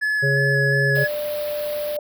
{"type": "tone with vibrato", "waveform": "triangle", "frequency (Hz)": 1700, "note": "G#6", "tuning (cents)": 40, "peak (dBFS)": -17, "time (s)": [0.01, 1.08], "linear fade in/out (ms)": 20, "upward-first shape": "square", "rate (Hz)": 2.8, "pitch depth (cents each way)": 12}
{"type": "harmonic tone", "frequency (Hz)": 138.59, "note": "C#3", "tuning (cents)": 0, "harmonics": [1, 3, 4], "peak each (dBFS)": [-20, -25, -26], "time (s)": [0.22, 1.05], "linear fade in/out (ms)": 20}
{"type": "band-stop noise", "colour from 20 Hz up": "white", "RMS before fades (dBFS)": -35, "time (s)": [0.95, 1.97], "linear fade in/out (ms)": 5, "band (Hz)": [4800, 11000], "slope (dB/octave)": 48}
{"type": "tone", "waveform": "sine", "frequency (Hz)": 593, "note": "D5", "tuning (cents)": 17, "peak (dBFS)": -23, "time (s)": [0.97, 1.99], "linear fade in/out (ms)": 2}
{"effects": []}